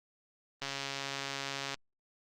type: click train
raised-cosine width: 0.2 ms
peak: -19 dBFS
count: 156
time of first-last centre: 0.62-1.743 s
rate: 138 Hz
effects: Opus 24 kbps